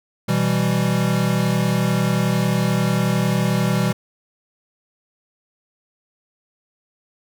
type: chord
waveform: square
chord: E minor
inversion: second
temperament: equal with one note detuned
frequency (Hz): 124.83 / 164.81 / 196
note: B2 / E3 / G3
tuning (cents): +19 / 0 / 0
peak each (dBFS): -22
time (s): 0.28-3.93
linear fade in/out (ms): 10
effects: none